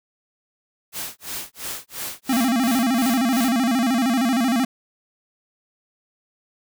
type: noise with tremolo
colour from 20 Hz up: white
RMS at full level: -29 dBFS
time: 0.92-3.52 s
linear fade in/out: 50 ms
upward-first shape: sine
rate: 2.9 Hz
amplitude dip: 100%
type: tone with vibrato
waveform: square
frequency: 246.9 Hz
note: B3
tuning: in tune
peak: -18 dBFS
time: 2.29-4.65 s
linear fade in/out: 5 ms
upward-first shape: square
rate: 13 Hz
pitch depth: 130 cents each way
effects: none